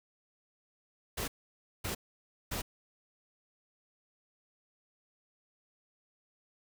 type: noise bursts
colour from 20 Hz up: pink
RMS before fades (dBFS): -36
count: 3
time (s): 1.17-2.62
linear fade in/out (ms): 10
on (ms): 110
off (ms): 560
effects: none